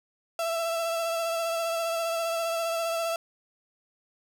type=tone with vibrato; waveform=35% pulse; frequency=665 Hz; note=E5; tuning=15 cents sharp; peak=-25 dBFS; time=0.39-3.16 s; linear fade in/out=2 ms; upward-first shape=sine; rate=15 Hz; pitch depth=23 cents each way; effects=none